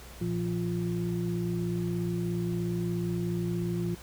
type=tone cluster; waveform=sine; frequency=116.1 / 173 / 349.1 Hz; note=A#2 / F3 / F4; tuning=-7 / -16 / -1 cents; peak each=-34 / -30 / -34 dBFS; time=0.21-3.95 s; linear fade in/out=5 ms; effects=added 60 Hz sine -49 dBFS peak until 4.02 s + pink hiss -49 dBFS RMS until 4.02 s